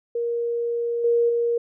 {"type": "tone with level steps", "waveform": "sine", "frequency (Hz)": 470.7, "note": "A#4", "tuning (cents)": 17, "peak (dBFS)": [-22, -16, -19], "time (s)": [0.15, 1.58], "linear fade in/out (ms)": 5, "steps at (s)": [1.04, 1.29], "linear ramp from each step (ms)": 5, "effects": []}